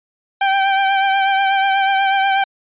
sawtooth tone with vibrato, 781 Hz, G5, 7 cents flat, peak -9 dBFS, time 0.41-2.44 s, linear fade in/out 5 ms, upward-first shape triangle, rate 8.2 Hz, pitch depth 32 cents each way, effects resampled to 8000 Hz

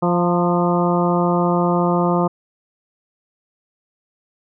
harmonic tone with a mistuned harmonic, 174.61 Hz, F3, in tune, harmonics 1 / 2 / 3 / 4 / 5 / 6 / 7, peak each -18 / -21 / -23 / -24 / -25 / -26 / -26 dBFS, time 0.02-2.28 s, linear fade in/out 10 ms, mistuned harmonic 5, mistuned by +33 cents, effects none

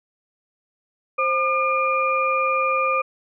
sine tone cluster, 526 / 1206 / 2407 Hz, C5 / D6 / D7, +9 / +46 / +42 cents, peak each -24 / -20 / -25 dBFS, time 1.18-3.02 s, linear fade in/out 10 ms, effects none

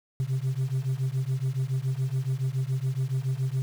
sine beating tone pair, 128.2 / 135.3 Hz, C3 / C#3, -35 / -42 cents, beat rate 7.1 Hz, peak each -26 dBFS, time 0.2-3.62 s, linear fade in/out 0 ms, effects tanh soft clip ceiling -22 dBFS + 8-bit

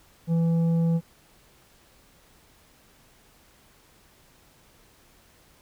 sine tone with tanh clipping, 166.3 Hz, E3, 16 cents sharp, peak -21 dBFS, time 0.27-1.01 s, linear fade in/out 50 ms, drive 7 dB, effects pink hiss -58 dBFS RMS until 5.61 s

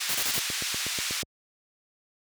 white band-pass noise, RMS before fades -31 dBFS, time 0-1.23 s, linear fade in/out 10 ms, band 1600 to 6400 Hz, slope 12 dB/octave
white noise bursts, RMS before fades -29 dBFS, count 4, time 0.09-0.394 s, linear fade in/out 2 ms, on 58 ms, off 24 ms
click train, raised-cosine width 2 ms, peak -23 dBFS, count 8, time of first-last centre 0.38-1.231 s, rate 8.23 Hz
effects high-pass 60 Hz 12 dB/octave

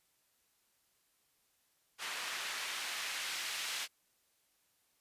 white noise with band-pass filter sweep, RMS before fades -40 dBFS, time 1.98-3.88 s, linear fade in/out 50 ms, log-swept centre 1700 to 2800 Hz, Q 0.86, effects white hiss -75 dBFS RMS until 5 s + resampled to 32000 Hz

